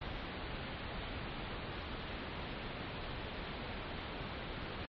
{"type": "low-pass noise", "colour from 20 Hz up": "pink", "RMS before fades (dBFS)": -43, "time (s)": [0.01, 4.86], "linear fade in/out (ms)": 10, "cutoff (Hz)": 4000, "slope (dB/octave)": 48, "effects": ["MP3 32 kbps"]}